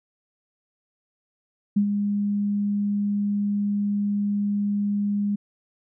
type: tone with ADSR envelope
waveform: sine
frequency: 204 Hz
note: G#3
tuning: 31 cents flat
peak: -15 dBFS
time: 1.76-5.36 s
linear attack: 10 ms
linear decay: 86 ms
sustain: -6 dB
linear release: 11 ms
effects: none